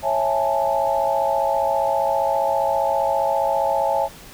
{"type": "chord", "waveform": "sine", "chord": "A major seventh", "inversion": "first", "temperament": "just", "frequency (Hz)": [550, 660, 825, 880], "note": ["C#5", "E5", "G#5", "A5"], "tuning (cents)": [-14, 2, -12, 0], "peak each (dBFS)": -23, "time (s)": [0.02, 4.09], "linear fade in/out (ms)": 50, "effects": ["pink hiss -42 dBFS RMS until 4.33 s"]}